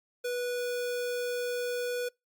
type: tone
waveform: square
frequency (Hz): 490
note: B4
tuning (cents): -14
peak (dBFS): -31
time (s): 0.24-2.09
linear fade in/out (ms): 10
effects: noise-tail reverb RT60 0.2 s tail -25 dB re dry + Opus 48 kbps